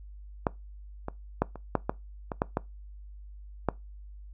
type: clicks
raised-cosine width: 1 ms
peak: -10 / -19 / -9 / -26 / -9 / -12 / -18 / -10 / -12 / -10 dBFS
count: 10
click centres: 0.468 / 1.084 / 1.42 / 1.557 / 1.753 / 1.895 / 2.318 / 2.419 / 2.571 / 3.687 s
effects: noise-tail reverb RT60 0.2 s tail -21 dB re dry + added 50 Hz sine -43 dBFS peak until 4.33 s